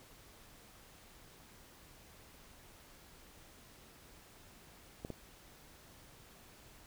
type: clicks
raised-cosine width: 2 ms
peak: -28 dBFS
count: 2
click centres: 5.049 / 5.103 s
effects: pink hiss -59 dBFS RMS until 6.86 s